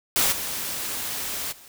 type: noise with level steps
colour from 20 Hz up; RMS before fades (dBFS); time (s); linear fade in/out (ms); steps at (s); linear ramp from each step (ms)
white; -21 / -30 / -48; 0.16-1.68; 0; 0.31 / 1.51; 20
effects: none